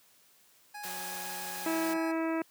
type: tone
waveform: 25% pulse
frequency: 830.6 Hz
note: G#5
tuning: in tune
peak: -37 dBFS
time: 0.74-2.12 s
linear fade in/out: 10 ms
type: high-pass noise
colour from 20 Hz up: white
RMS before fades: -41 dBFS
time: 0.83-1.94 s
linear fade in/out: 10 ms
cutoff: 460 Hz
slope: 48 dB/octave
type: click train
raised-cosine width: 1 ms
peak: -37 dBFS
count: 204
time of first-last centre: 0.85-1.965 s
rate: 182 Hz
type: harmonic tone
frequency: 325.1 Hz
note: E4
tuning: 24 cents flat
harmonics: 1 / 2 / 3 / 4 / 5 / 6 / 7 / 8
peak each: -30 / -36 / -40 / -42 / -44 / -46 / -47 / -48 dBFS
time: 1.66-2.42 s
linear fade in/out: 2 ms
effects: white hiss -63 dBFS RMS until 2.5 s + high-pass 100 Hz 12 dB/octave